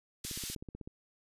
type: band-pass noise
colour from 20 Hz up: pink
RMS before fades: -41 dBFS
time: 0.24-0.55 s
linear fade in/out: 5 ms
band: 3900 to 13000 Hz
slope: 12 dB/octave
type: click train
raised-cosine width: 3 ms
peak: -31 dBFS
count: 11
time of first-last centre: 0.25-0.875 s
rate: 16 Hz
effects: resampled to 32000 Hz